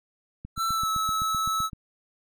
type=click train; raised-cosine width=5 ms; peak=-25 dBFS; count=11; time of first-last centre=0.45-1.732 s; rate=7.8 Hz
type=tone with pitch glide; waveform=square; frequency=1335 to 1300.7 Hz; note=E6 to E6; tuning=+22 to -24 cents; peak=-25 dBFS; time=0.56-1.7 s; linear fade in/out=50 ms; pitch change=-46 cents; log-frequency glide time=0.7-0.88 s
effects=none